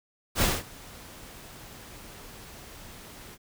pink noise with ADSR envelope, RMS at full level -22 dBFS, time 0.35-3.38 s, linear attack 66 ms, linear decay 210 ms, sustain -24 dB, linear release 44 ms, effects none

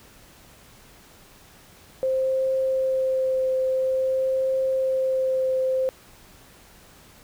sine tone with vibrato, 524 Hz, C5, 2 cents sharp, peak -20 dBFS, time 2.03-5.89 s, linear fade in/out 0 ms, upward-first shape triangle, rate 0.49 Hz, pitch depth 12 cents each way, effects pink hiss -51 dBFS RMS until 7.23 s

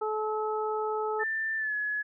harmonic tone, 430.9 Hz, A4, 36 cents flat, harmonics 1 / 2 / 3, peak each -30 / -33 / -35 dBFS, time 0.01-1.24 s, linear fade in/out 10 ms
sine tone with pitch glide, 1778 to 1695.7 Hz, A6 to G#6, +18 to +36 cents, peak -28 dBFS, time 1.19-2.03 s, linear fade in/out 20 ms, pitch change -82 cents, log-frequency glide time 1.57-1.74 s
effects none

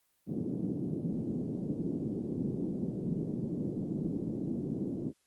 pink band-pass noise, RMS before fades -35 dBFS, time 0.26-5.13 s, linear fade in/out 50 ms, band 150 to 340 Hz, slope 24 dB/octave, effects white hiss -74 dBFS RMS until 5.26 s + Opus 24 kbps

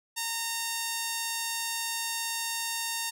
5% pulse tone, 919 Hz, A#5, 25 cents flat, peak -18 dBFS, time 0.16-3.11 s, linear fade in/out 20 ms, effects none

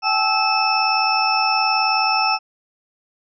sine tone cluster, 776 / 855 / 1311 / 2609 / 5350 Hz, G5 / A5 / E6 / E7 / E8, -18 / -50 / -10 / -18 / +25 cents, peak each -22 dBFS, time 0.02-2.39 s, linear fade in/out 50 ms, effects none

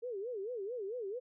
sine tone with vibrato, 440 Hz, A4, in tune, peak -37 dBFS, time 0.02-1.2 s, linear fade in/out 20 ms, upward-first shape sine, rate 4.5 Hz, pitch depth 240 cents each way, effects none

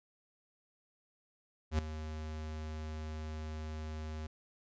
square tone with ADSR envelope, 77.78 Hz, D#2, in tune, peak -27 dBFS, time 1.71-4.27 s, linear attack 78 ms, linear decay 4 ms, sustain -13 dB, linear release 7 ms, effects resampled to 16000 Hz

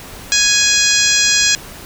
harmonic tone, 830.6 Hz, G#5, in tune, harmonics 2 / 3 / 4 / 5 / 6 / 7 / 8 / 9, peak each -19 / -19 / -19 / -19 / -19 / -19 / -19 / -19 dBFS, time 0.32-1.55 s, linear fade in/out 0 ms, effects pink hiss -34 dBFS RMS until 1.85 s

